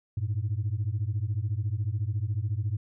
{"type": "beating tone pair", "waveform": "sine", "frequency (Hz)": [98, 112], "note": ["G2", "A2"], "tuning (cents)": [0, 31], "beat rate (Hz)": 14, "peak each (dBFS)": -28, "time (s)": [0.17, 2.77], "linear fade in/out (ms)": 5, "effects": ["tanh soft clip ceiling -22 dBFS"]}